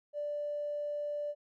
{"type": "tone with tanh clipping", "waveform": "triangle", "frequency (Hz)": 587.3, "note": "D5", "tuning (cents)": 0, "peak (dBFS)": -33, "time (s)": [0.13, 1.35], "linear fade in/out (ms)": 50, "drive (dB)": 2, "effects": []}